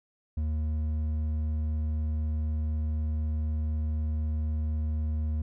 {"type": "tone with hard clipping", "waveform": "sine", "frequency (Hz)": 77, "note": "D#2", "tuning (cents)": -17, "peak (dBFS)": -28, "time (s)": [0.37, 5.42], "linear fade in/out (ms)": 5, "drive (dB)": 5, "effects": []}